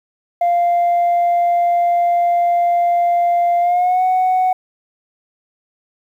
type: tone with pitch glide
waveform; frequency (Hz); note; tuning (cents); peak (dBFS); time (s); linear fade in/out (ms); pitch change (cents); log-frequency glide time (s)
sine; 696 to 741.7; F5 to F#5; -6 to +4; -10; 0.41-4.53; 5; +110; 3.6-4.03
effects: tanh soft clip ceiling -10 dBFS + 8-bit